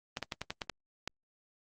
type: clicks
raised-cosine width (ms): 0.2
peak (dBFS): -17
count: 8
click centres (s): 0.171 / 0.227 / 0.322 / 0.416 / 0.505 / 0.618 / 0.697 / 1.076
effects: Opus 24 kbps